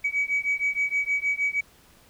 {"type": "beating tone pair", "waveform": "sine", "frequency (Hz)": [2269, 2275.4], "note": ["C#7", "C#7"], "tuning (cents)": [40, 45], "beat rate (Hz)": 6.4, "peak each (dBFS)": -25, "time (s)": [0.04, 1.61], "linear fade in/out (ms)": 10, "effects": ["tanh soft clip ceiling -17 dBFS", "pink hiss -56 dBFS RMS until 2.09 s"]}